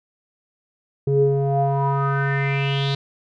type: tone with low-pass filter sweep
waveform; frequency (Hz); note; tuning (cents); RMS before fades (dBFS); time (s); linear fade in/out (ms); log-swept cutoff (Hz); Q
square; 138.59; C#3; 0; -20; 1.07-2.95; 5; 350 to 4000; 6.5
effects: none